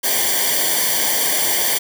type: noise with comb filter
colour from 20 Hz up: white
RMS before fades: -18 dBFS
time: 0.03-1.79 s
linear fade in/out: 20 ms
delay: 0.76 ms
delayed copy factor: -0.95
effects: none